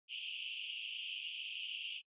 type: band-pass noise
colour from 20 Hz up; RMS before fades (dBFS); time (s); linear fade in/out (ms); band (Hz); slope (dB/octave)
white; -44; 0.08-2.02; 50; 2600 to 3200; 96
effects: noise-tail reverb RT60 0.1 s tail -24 dB re dry + resampled to 8000 Hz

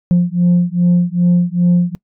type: beating tone pair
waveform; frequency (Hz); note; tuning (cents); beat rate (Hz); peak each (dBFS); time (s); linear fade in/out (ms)
sine; 174.61 / 177.11; F3 / F3; 0 / +25; 2.5; -11; 0.11-1.95; 0
effects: noise-tail reverb RT60 0.1 s tail -22 dB re dry + tanh soft clip ceiling -6 dBFS

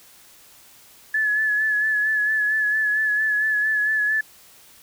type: tone with vibrato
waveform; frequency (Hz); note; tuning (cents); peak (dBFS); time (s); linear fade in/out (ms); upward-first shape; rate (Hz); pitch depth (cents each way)
sine; 1718; A6; -42; -18; 1.14-4.21; 5; sine; 4.4; 34
effects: white hiss -50 dBFS RMS until 4.82 s

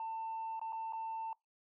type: tone with dropouts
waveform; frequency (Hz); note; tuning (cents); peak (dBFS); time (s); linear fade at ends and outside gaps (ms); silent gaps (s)
sine; 895; A5; +29; -36; 0-1.33; 2; 0.595-0.614 / 0.724-0.729 / 0.925-0.932
effects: noise-tail reverb RT60 0.2 s tail -26 dB re dry + tanh soft clip ceiling -35 dBFS

